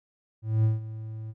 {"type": "tone with ADSR envelope", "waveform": "triangle", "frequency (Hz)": 110, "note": "A2", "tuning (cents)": 0, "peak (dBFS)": -16, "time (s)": [0.42, 1.34], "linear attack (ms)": 220, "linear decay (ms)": 160, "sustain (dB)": -16, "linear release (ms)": 42, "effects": []}